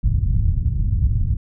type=low-pass noise; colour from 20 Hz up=white; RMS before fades=-18 dBFS; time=0.03-1.37 s; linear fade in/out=10 ms; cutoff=110 Hz; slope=24 dB/octave; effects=none

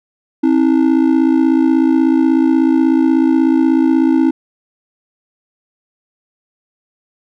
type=ring-modulated tone; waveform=triangle; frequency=293.5 Hz; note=D4; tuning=1 cent flat; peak=-4 dBFS; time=0.43-4.31 s; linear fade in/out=10 ms; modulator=28.2 Hz; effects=none

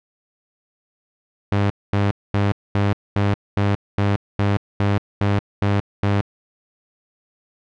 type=tone bursts; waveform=sawtooth; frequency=100.9 Hz; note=G#2; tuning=49 cents flat; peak=-12 dBFS; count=12; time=1.52-6.21 s; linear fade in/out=0 ms; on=180 ms; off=230 ms; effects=low-pass 3000 Hz 12 dB/octave

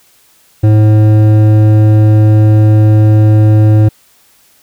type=tone with hard clipping; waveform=triangle; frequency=107.3 Hz; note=A2; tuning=43 cents flat; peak=-5 dBFS; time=0.63-3.89 s; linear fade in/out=10 ms; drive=14 dB; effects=white hiss -48 dBFS RMS until 4.62 s

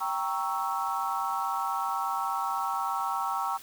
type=chord; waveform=sine; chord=G diminished seventh; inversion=none; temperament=equal; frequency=784 / 932.3 / 1108.7 / 1318.5 Hz; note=G5 / Bb5 / Db6 / Fb6; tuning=0 / 0 / 0 / 0 cents; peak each=-33 dBFS; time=0-3.58 s; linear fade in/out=20 ms; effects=white hiss -48 dBFS RMS until 3.62 s

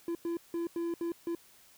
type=tone bursts at uneven times; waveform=triangle; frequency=338.6 Hz; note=E4; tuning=46 cents sharp; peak=-29 dBFS; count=6; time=0.08-0.15 / 0.25-0.37 / 0.54-0.67 / 0.76-0.94 / 1.01-1.12 / 1.27-1.35 s; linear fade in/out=2 ms; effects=white hiss -60 dBFS RMS until 1.77 s

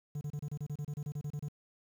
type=tone bursts; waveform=triangle; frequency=146.83 Hz; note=D3; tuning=in tune; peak=-33 dBFS; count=15; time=0.15-1.485 s; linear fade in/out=5 ms; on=61 ms; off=30 ms; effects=10-bit

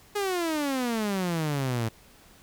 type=exponential sweep; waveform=sawtooth; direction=down; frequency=419.1 to 110 Hz; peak=-22 dBFS; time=0.15-1.89 s; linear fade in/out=10 ms; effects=pink hiss -55 dBFS RMS until 2.42 s

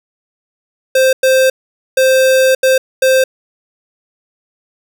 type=tone bursts at uneven times; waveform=square; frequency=523.3 Hz; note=C5; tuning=in tune; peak=-8 dBFS; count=5; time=0.95-1.13 / 1.23-1.5 / 1.97-2.55 / 2.63-2.78 / 3.02-3.24 s; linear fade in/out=5 ms; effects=none

